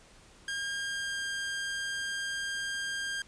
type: tone with pitch glide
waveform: sawtooth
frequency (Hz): 1612 to 1601.8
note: G6 to G6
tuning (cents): +48 to +37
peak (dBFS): -29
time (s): 0.48-3.22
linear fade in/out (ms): 2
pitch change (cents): -11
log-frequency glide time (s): 0.75-1.24
effects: pink hiss -57 dBFS RMS until 3.27 s + resampled to 22050 Hz